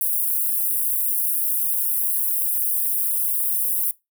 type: high-pass noise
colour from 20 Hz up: white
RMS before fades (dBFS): -22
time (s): 0.01-3.91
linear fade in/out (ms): 0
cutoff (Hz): 9800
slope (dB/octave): 48
effects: noise-tail reverb RT60 0.2 s tail -21 dB re dry